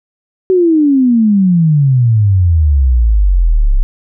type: exponential sweep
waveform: sine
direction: down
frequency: 380.8 to 31.55 Hz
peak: -6 dBFS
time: 0.5-3.83 s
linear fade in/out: 0 ms
effects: none